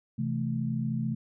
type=chord; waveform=sine; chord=A minor; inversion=first; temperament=equal; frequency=130.81 / 164.81 / 220 Hz; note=C3 / E3 / A3; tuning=0 / 0 / 0 cents; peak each=-31 / -34 / -31 dBFS; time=0.18-1.15 s; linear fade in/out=10 ms; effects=none

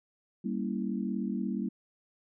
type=chord; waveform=sine; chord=G diminished seventh; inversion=none; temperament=equal; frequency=196 / 233.1 / 277.2 / 329.6 Hz; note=G3 / Bb3 / Db4 / Fb4; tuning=0 / 0 / 0 / 0 cents; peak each=-33 / -34 / -39 / -39 dBFS; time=0.44-1.69 s; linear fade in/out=10 ms; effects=none

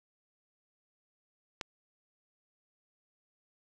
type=click; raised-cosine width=0.2 ms; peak=-18 dBFS; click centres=1.612 s; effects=none

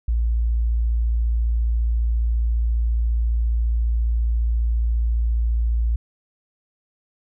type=tone; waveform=sine; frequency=57.3 Hz; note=A#1; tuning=29 cents flat; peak=-17 dBFS; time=0.08-5.96 s; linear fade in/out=5 ms; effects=none

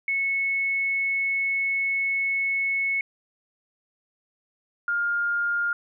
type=tone pair in turn; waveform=sine; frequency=2200 / 1410.1 Hz; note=C#7 / F6; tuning=-14 / +16 cents; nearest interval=minor sixth; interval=770 cents; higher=first; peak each=-22 dBFS; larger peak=neither; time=0.08-3.01 / 4.88-5.73 s; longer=first; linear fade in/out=2 ms; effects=none

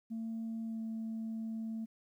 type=tone with pitch glide; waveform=sine; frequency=225.5 to 223.4 Hz; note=A3 to A3; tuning=+43 to +27 cents; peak=-35 dBFS; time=0.1-1.86 s; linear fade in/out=20 ms; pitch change=-16 cents; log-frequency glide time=0.68-0.8 s; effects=tanh soft clip ceiling -34 dBFS + 12-bit

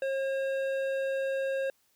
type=tone with hard clipping; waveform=triangle; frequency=539 Hz; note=C#5; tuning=49 cents flat; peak=-30 dBFS; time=0.02-1.7 s; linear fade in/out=2 ms; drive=14 dB; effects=white hiss -70 dBFS RMS until 1.95 s

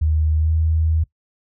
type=tone with pitch glide; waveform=sine; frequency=77.78 to 79.87 Hz; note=D#2 to D#2; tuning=0 to +46 cents; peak=-15 dBFS; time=0.01-1.04 s; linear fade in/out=10 ms; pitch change=+46 cents; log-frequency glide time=0.38-0.51 s; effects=noise-tail reverb RT60 0.1 s tail -19 dB re dry

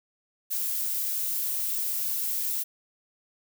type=noise; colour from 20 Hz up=violet; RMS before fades=-29 dBFS; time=0.5-2.64 s; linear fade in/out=20 ms; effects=none

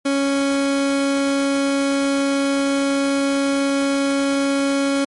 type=tone; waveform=30% pulse; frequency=277.2 Hz; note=C#4; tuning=in tune; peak=-14 dBFS; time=0.05-5.05 s; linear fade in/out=10 ms; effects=MP3 48 kbps

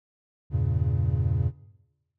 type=chord; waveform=triangle; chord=E diminished seventh; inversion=none; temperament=equal; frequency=82.41 / 98 / 116.54 / 138.59 Hz; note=E2 / G2 / Bb2 / Db3; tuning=0 / 0 / 0 / 0 cents; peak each=-26 dBFS; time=0.5-1.52 s; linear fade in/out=50 ms; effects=noise-tail reverb RT60 1.0 s tail -19 dB re dry

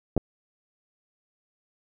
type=clicks; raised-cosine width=2 ms; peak=-11 dBFS; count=2; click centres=0.166 / 0.177 s; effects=none

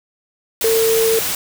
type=tone in noise; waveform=sine; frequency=450 Hz; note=A4; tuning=39 cents sharp; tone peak=-13 dBFS; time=0.64-1.19 s; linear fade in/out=2 ms; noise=white; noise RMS=-21 dBFS; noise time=0.61-1.35 s; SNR=+5 dB; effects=none

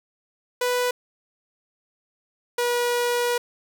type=tone pair in turn; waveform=sawtooth; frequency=493.9 / 483.2 Hz; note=B4 / B4; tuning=0 / -38 cents; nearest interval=unison; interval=38 cents; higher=first; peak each=-17 dBFS; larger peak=neither; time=0.61-0.91 / 2.58-3.38 s; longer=second; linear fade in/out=5 ms; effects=none

